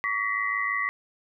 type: tone cluster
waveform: sine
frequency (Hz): 1134 / 1926 / 2032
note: C#6 / B6 / B6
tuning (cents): +39 / -44 / +49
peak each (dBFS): -29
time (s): 0.04-0.89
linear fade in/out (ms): 0
effects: none